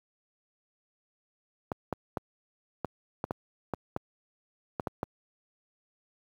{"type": "clicks", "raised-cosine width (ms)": 1, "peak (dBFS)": -16, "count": 11, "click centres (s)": [1.718, 1.927, 2.172, 2.847, 3.241, 3.309, 3.737, 3.964, 4.798, 4.872, 5.031], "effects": ["high-pass 80 Hz 12 dB/octave", "9-bit"]}